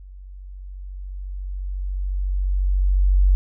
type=tone with level ramp; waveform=sine; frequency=47.04 Hz; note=F#1; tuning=29 cents sharp; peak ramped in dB=-38 to -11 dBFS; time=0-3.35 s; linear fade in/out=0 ms; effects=none